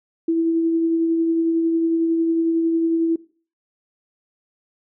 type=tone with tremolo; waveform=sine; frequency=329.6 Hz; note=E4; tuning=in tune; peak=-15 dBFS; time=0.28-3.16 s; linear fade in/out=5 ms; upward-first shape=triangle; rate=11 Hz; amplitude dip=30%; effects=noise-tail reverb RT60 0.4 s tail -20 dB re dry